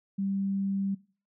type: tone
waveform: sine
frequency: 196 Hz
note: G3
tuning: in tune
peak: -27 dBFS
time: 0.18-0.95 s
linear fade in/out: 10 ms
effects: noise-tail reverb RT60 0.4 s tail -21 dB re dry